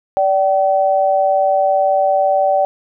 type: tone pair together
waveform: sine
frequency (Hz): 584 / 766.1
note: D5 / G5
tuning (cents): -10 / -40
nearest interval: perfect fourth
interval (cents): 470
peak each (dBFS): -14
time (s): 0.17-2.65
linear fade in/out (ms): 0
effects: none